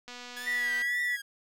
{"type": "click train", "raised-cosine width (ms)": 0.2, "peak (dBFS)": -27, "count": 182, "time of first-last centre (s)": [0.08, 0.819], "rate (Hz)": 245}
{"type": "tone with vibrato", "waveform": "sawtooth", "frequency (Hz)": 1679, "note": "G#6", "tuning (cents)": 18, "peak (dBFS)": -35, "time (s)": [0.36, 1.22], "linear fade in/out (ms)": 10, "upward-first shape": "triangle", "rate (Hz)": 1.9, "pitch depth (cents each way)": 130}
{"type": "tone", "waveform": "sine", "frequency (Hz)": 1950, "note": "B6", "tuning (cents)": -23, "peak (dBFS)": -27, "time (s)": [0.46, 1.17], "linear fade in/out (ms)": 20}
{"effects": []}